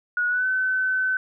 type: tone with pitch glide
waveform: sine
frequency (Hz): 1455 to 1519.4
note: F#6 to F#6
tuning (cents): -29 to +46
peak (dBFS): -20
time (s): 0.17-1.17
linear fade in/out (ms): 2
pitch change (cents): +75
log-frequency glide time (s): 0.28-0.46
effects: none